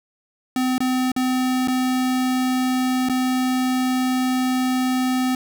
square tone with dropouts, 255.8 Hz, C4, 39 cents flat, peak -19 dBFS, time 0.56-5.35 s, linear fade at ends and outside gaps 2 ms, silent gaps 0.781-0.804 / 1.118-1.163 / 1.675-1.682 / 3.088-3.096 s, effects none

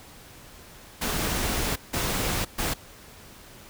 pink noise bursts at uneven times, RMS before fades -27 dBFS, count 3, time 1.01-1.76 / 1.93-2.45 / 2.58-2.74 s, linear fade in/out 10 ms, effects pink hiss -48 dBFS RMS until 3.69 s

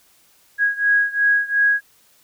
sine beating tone pair, 1649 / 1651.8 Hz, G#6 / G#6, -13 / -10 cents, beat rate 2.8 Hz, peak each -17 / -19 dBFS, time 0.58-1.81 s, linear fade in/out 50 ms, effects white hiss -56 dBFS RMS until 2.23 s

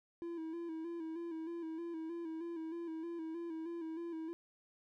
triangle tone with vibrato, 330.5 Hz, E4, 5 cents sharp, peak -38 dBFS, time 0.22-4.33 s, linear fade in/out 0 ms, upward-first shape square, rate 3.2 Hz, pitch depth 49 cents each way, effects none

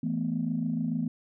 sine chord, E suspended fourth, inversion none, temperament equal, 164.81 / 220 / 246.9 Hz, E3 / A3 / B3, 0 / 0 / 0 cents, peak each -31 / -31 / -30 dBFS, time 0.03-1.08 s, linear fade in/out 5 ms, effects tanh soft clip ceiling -18 dBFS

